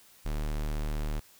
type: tone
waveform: square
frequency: 37.65 Hz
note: D1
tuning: 44 cents sharp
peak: -30 dBFS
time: 0.25-1.2 s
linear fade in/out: 10 ms
effects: white hiss -58 dBFS RMS until 1.39 s